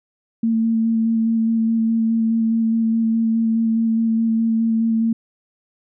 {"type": "tone with vibrato", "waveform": "sine", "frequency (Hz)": 225.8, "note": "A3", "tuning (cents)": 45, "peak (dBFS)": -15, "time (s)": [0.43, 5.13], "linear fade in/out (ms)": 5, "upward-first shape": "square", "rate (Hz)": 4.8, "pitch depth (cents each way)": 12, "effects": []}